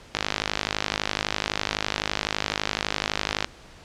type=click train; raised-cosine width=0.2 ms; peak=-5 dBFS; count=172; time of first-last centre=0.15-3.445 s; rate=51.9 Hz; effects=pink hiss -48 dBFS RMS until 3.84 s + low-pass 6000 Hz 12 dB/octave